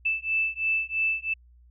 sine beating tone pair, 2637 / 2640 Hz, E7 / E7, 0 / +2 cents, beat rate 3 Hz, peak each -27 dBFS, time 0.05-1.34 s, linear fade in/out 10 ms, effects added 60 Hz sine -52 dBFS peak until 1.7 s

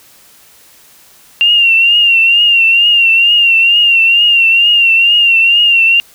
sine tone with vibrato, 2770 Hz, F7, 15 cents flat, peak -5 dBFS, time 1.41-6 s, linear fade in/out 0 ms, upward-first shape triangle, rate 2.2 Hz, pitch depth 69 cents each way, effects white hiss -43 dBFS RMS until 6.14 s

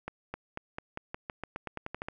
accelerating click train, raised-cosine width 0.5 ms, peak -21 dBFS, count 15, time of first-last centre 0.08-2.085 s, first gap 260 ms, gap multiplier 0.9, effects none

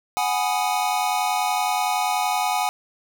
square chord, G# minor seventh, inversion third, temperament equal, 740 / 830.6 / 987.8 / 1244.5 Hz, F#5 / G#5 / B5 / D#6, 0 / 0 / 0 / 0 cents, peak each -25 / -25 / -31 / -30 dBFS, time 0.17-2.69 s, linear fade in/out 0 ms, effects none

